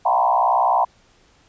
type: tone with frequency modulation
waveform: sine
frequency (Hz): 849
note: G#5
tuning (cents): +38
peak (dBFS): -14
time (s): 0.05-0.85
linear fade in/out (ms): 10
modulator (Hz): 61.7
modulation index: 2.9
effects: pink hiss -56 dBFS RMS until 1.48 s + resampled to 16000 Hz